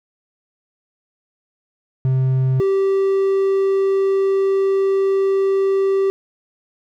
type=tone pair in turn; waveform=triangle; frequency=130.81 / 389.1 Hz; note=C3 / G4; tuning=0 / -13 cents; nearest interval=octave + perfect fifth; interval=1887 cents; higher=second; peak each=-12 dBFS; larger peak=neither; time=2.05-2.6 / 2.6-6.1 s; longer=second; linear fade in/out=0 ms; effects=none